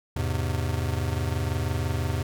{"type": "chord", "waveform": "square", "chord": "E augmented", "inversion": "none", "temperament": "just", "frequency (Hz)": [82.41, 103.01, 128.76], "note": ["E2", "G#2", "B#2"], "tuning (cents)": [0, -14, -27], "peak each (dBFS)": [-29, -31, -31], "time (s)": [0.16, 2.23], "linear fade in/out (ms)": 5, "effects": []}